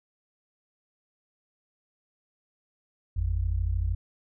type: tone pair together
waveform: sine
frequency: 52.65 / 85.8 Hz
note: G#1 / F2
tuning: +24 / -30 cents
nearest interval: minor sixth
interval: 846 cents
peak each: -27 dBFS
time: 3.16-3.95 s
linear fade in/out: 10 ms
effects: none